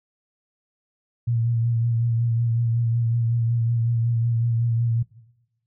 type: tone with vibrato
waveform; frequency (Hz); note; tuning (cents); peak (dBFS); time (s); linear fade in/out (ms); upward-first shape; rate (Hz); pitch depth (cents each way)
sine; 116.54; A#2; 0; -19; 1.27-5.03; 10; sine; 5.4; 33
effects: noise-tail reverb RT60 1.0 s tail -19 dB re dry